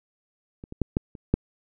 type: clicks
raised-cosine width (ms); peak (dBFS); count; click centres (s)
3; -26 / -24 / -10 / -9 / -28 / -6; 6; 0.639 / 0.724 / 0.817 / 0.969 / 1.152 / 1.34
effects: none